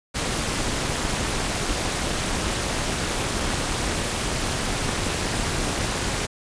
pink noise with amplitude modulation, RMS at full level -22 dBFS, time 0.14-6.27 s, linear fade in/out 20 ms, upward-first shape sine, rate 256 Hz, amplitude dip 70%, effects resampled to 22050 Hz

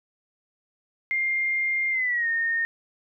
sine tone with pitch glide, 2111 to 1837.7 Hz, C7 to A#6, +15 to -25 cents, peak -22 dBFS, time 1.11-2.65 s, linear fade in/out 0 ms, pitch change -240 cents, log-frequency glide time 1.91-2.28 s, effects none

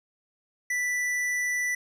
sine tone with hard clipping, 1975.5 Hz, B6, in tune, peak -27 dBFS, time 0.7-1.75 s, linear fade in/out 5 ms, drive 11 dB, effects none

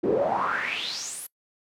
brown noise with band-pass filter sweep, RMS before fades -27 dBFS, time 0.03-1.27 s, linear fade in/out 10 ms, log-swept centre 340 to 12000 Hz, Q 6.8, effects noise-tail reverb RT60 0.1 s tail -23 dB re dry + high-pass 150 Hz 12 dB/octave

